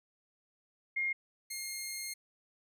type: tone pair in turn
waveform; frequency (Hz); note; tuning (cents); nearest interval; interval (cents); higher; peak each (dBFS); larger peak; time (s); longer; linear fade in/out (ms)
sine / 10% pulse; 2132 / 2132; C7 / C7; +32 / +32; unison; 0; neither; -30 / -29; second; 0.96-1.13 / 1.5-2.14; second; 10
effects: none